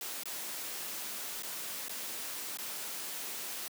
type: noise with dropouts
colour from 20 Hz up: white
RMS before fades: -40 dBFS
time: 0.01-3.68 s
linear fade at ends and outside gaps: 1 ms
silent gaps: 0.234-0.256 / 1.424-1.433 / 1.884-1.894 / 2.572-2.586 s
effects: high-pass 200 Hz 12 dB/octave